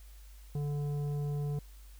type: tone with tanh clipping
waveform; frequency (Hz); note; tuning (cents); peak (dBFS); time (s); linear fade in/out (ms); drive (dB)
triangle; 145.3; D3; -18; -33; 0.55-1.59; 2; 14
effects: added 50 Hz sine -49 dBFS peak until 1.99 s + white hiss -62 dBFS RMS until 1.99 s